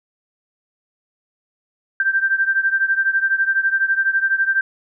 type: beating tone pair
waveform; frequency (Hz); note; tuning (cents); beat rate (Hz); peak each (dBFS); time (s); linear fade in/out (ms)
sine; 1568 / 1580; G6 / G6; 0 / +13; 12; -17 / -20; 2-4.61; 2
effects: none